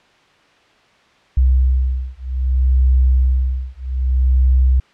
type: beating tone pair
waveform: sine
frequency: 63.9 / 64.53 Hz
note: C2 / C2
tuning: -40 / -23 cents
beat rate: 0.63 Hz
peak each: -15 dBFS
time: 1.37-4.8 s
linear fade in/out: 5 ms
effects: white hiss -52 dBFS RMS until 4.93 s + low-pass 3000 Hz 12 dB/octave